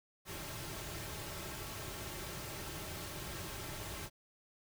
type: noise with comb filter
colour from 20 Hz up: pink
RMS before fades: -44 dBFS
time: 0.25-4.1 s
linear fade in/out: 50 ms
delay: 4.1 ms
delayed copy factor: -0.55
effects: none